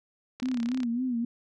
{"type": "click train", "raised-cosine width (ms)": 0.2, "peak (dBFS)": -23, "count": 16, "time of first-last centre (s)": [0.4, 0.832], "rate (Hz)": 34.7}
{"type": "tone with vibrato", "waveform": "sine", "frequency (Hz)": 244.9, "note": "B3", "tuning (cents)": -14, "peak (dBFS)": -26, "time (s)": [0.42, 1.25], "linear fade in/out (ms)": 5, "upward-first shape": "sine", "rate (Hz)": 3.6, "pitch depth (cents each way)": 100}
{"effects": []}